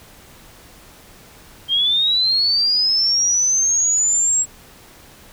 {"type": "linear sweep", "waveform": "sine", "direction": "up", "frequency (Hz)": [3163, 7690], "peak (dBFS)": -14, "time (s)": [1.68, 4.46], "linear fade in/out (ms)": 50, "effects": ["pink hiss -45 dBFS RMS until 5.32 s"]}